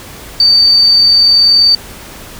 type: tone with amplitude modulation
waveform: sine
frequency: 4592 Hz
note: D8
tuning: 40 cents flat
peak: -3 dBFS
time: 0.4-1.75 s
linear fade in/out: 2 ms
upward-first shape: sine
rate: 40.4 Hz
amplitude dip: 25%
effects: pink hiss -31 dBFS RMS until 2.39 s